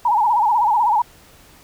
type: tone with vibrato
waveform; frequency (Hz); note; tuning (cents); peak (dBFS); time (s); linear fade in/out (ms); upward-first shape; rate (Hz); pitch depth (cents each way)
sine; 900; A5; +39; -13; 0.05-1.02; 5; sine; 16; 150
effects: pink hiss -48 dBFS RMS until 1.63 s